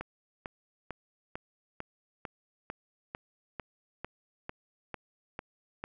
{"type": "click train", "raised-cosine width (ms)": 0.5, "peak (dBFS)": -22, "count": 14, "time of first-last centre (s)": [0.01, 5.84], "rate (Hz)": 2.23, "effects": []}